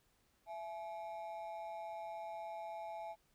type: ring-modulated tone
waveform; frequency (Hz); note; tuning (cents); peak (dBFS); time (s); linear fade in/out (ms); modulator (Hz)
triangle; 759; F#5; +44; -38; 0.46-3.16; 50; 91.8
effects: pink hiss -75 dBFS RMS until 3.34 s